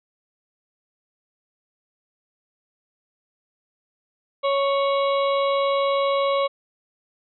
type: harmonic tone with a mistuned harmonic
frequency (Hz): 554.4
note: C#5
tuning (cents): 0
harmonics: 1 / 2 / 4 / 5 / 6 / 7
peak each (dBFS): -20 / -24 / -33 / -38 / -37 / -35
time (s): 4.43-6.48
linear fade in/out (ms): 20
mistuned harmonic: 5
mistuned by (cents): +45
effects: none